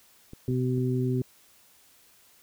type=clicks; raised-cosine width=3 ms; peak=-29 dBFS; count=3; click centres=0.334 / 0.508 / 0.78 s
type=harmonic tone; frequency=126.9 Hz; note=B2; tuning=47 cents sharp; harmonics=1 / 2 / 3; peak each=-26 / -29 / -31 dBFS; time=0.48-1.22 s; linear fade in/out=2 ms
effects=white hiss -59 dBFS RMS until 2.42 s